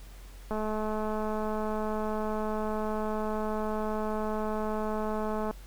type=click train; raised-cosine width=1 ms; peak=-20 dBFS; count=1076; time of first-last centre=0.51-5.51 s; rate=215 Hz; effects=added 45 Hz sine -44 dBFS peak until 5.66 s + pink hiss -55 dBFS RMS until 5.66 s